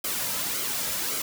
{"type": "noise with flanger", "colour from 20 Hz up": "white", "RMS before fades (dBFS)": -29, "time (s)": [0.04, 1.22], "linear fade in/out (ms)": 5, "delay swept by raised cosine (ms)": [1.1, 2.8], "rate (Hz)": 1.8, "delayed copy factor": -0.6, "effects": []}